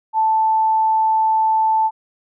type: tone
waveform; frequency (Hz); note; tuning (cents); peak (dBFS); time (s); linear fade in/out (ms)
sine; 880; A5; 0; -13; 0.13-1.91; 50
effects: none